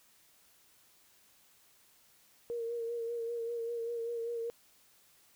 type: tone with vibrato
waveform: sine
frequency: 466.2 Hz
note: A#4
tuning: in tune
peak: -34 dBFS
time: 2.5-4.5 s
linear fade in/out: 0 ms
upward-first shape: sine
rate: 5.1 Hz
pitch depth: 32 cents each way
effects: white hiss -65 dBFS RMS until 5.35 s